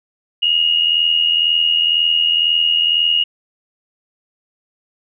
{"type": "tone pair together", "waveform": "sine", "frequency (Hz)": [2805, 2887], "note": ["F7", "F#7"], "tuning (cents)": [7, -43], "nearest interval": "unison", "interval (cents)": 50, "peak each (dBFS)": [-19, -13], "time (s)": [0.42, 3.24], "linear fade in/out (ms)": 10, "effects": []}